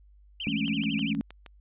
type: tone with vibrato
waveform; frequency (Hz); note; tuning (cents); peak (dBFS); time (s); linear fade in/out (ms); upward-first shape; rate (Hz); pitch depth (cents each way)
sine; 2708; E7; +46; -32; 0.4-1.13; 2; sine; 12; 270
type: chord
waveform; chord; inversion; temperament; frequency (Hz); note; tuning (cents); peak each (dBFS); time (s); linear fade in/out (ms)
sine; A major seventh; second; equal; 164.81 / 207.7 / 220 / 277.2; E3 / G#3 / A3 / C#4; 0 / 0 / 0 / 0; -35 / -32 / -31 / -31; 0.47-1.21; 0
type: click train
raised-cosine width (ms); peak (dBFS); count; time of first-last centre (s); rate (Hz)
0.2; -26; 6; 0.68-1.462; 6.39
effects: added 50 Hz sine -53 dBFS peak until 1.6 s + resampled to 8000 Hz